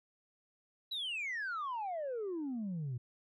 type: exponential sweep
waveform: sine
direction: down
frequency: 4006 to 116.54 Hz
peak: -34 dBFS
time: 0.91-2.98 s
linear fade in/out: 10 ms
effects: tanh soft clip ceiling -34 dBFS